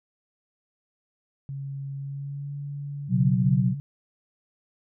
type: tone with pitch glide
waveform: sine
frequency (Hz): 138.1 to 142.64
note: C#3 to C#3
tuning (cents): -6 to +50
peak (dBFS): -31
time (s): 1.49-3.8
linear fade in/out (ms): 0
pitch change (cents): +56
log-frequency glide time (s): 1.96-2.54
type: chord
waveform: sine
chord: B suspended second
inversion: none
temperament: just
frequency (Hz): 123.47 / 138.9 / 185.21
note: B2 / C#3 / F#3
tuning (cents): 0 / +4 / +2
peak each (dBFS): -23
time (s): 3.08-3.75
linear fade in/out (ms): 50
effects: none